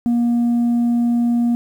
sine tone, 237.6 Hz, A#3, 33 cents sharp, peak -11 dBFS, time 0.06-1.55 s, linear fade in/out 0 ms, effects tanh soft clip ceiling -13 dBFS + 8-bit

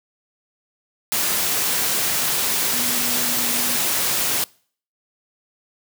sine tone in noise, 242.8 Hz, B3, 29 cents flat, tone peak -32 dBFS, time 2.73-3.76 s, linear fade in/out 0 ms, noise white, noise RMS -21 dBFS, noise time 1.12-4.44 s, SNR -14 dB, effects noise-tail reverb RT60 0.5 s tail -25 dB re dry + high-pass 100 Hz 12 dB/octave

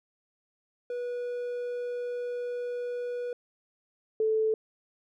triangle / sine tone pair in turn, 487.4 / 438.2 Hz, B4 / A4, -23 / -7 cents, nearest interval major second, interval 184 cents, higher first, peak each -29 / -23 dBFS, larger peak second, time 0.9-3.33 / 4.2-4.54 s, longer first, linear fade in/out 2 ms, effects none

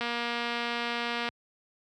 click train, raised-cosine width 0.3 ms, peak -16 dBFS, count 304, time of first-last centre 0.01-1.288 s, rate 237 Hz, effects high-pass 80 Hz 12 dB/octave

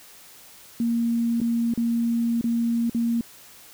sine tone with dropouts, 233.1 Hz, A#3, in tune, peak -20 dBFS, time 0.8-3.21 s, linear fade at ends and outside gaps 2 ms, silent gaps 1.403-1.414 / 1.738-1.775 / 2.412-2.441 / 2.897-2.947 s, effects white hiss -48 dBFS RMS until 3.73 s

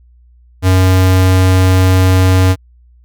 square tone, 93.1 Hz, F#2, 11 cents sharp, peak -7 dBFS, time 0.62-2.56 s, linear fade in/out 50 ms, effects added 60 Hz sine -42 dBFS peak until 3.04 s

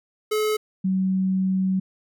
square / sine tone pair in turn, 428.7 / 188.77 Hz, A4 / F#3, -45 / +35 cents, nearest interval octave + major second, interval 1420 cents, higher first, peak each -21 / -19 dBFS, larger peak second, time 0.31-0.57 / 0.84-1.8 s, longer second, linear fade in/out 10 ms, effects none

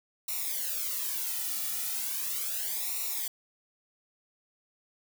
blue noise with flanger, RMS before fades -33 dBFS, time 0.28-3.28 s, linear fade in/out 5 ms, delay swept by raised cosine 0.62 to 1.92 ms, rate 0.37 Hz, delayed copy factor -1, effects none

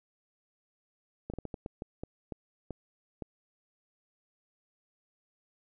slowing click train, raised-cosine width 2 ms, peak -24 dBFS, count 11, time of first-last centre 1.3-3.222 s, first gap 37 ms, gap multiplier 1.34, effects none

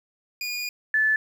25% pulse / sine tone pair in turn, 2442 / 1740.4 Hz, D#7 / A6, -33 / -19 cents, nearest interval tritone, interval 586 cents, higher first, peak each -24 / -18 dBFS, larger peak second, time 0.41-0.69 / 0.94-1.16 s, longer first, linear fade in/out 2 ms, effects 9-bit

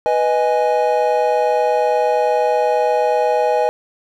triangle chord, G# minor, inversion first, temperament equal, 493.9 / 622.3 / 830.6 Hz, B4 / D#5 / G#5, 0 / 0 / 0 cents, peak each -16 dBFS, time 0.06-3.69 s, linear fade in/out 0 ms, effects none

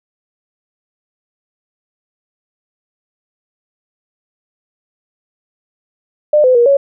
sine tone with pitch steps, 600 / 509 / 475.9 / 557 Hz, D5 / C5 / A#4 / C#5, +37 / -48 / +36 / +8 cents, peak -6 dBFS, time 6.33-6.77 s, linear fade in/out 5 ms, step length 110 ms, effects none

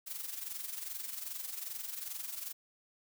blue noise with amplitude modulation, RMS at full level -39 dBFS, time 0.06-2.53 s, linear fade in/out 20 ms, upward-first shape sine, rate 22.5 Hz, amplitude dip 65%, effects none

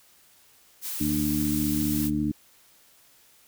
blue noise, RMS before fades -33 dBFS, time 0.81-2.11 s, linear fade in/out 50 ms
harmonic tone, 74.8 Hz, D2, 32 cents sharp, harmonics 1 / 2 / 3 / 4, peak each -35 / -32 / -28 / -26 dBFS, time 1-2.32 s, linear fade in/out 10 ms
effects white hiss -58 dBFS RMS until 3.47 s

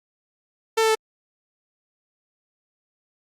sawtooth tone with pitch steps, 447.1 / 443 / 438.9 Hz, A4 / A4 / A4, +28 / +12 / -4 cents, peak -13 dBFS, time 0.77-0.953 s, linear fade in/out 10 ms, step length 61 ms, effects low-pass 11000 Hz 12 dB/octave + Opus 48 kbps

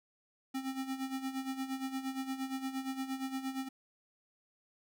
square tone with tremolo, 265.3 Hz, C4, 24 cents sharp, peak -34 dBFS, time 0.54-3.69 s, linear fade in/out 10 ms, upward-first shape sine, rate 8.6 Hz, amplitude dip 70%, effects none

